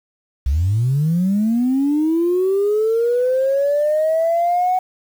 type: linear sweep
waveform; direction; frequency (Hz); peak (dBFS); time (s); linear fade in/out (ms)
sine; up; 61.8 to 746; -13; 0.46-4.79; 5
effects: tanh soft clip ceiling -10 dBFS + 7-bit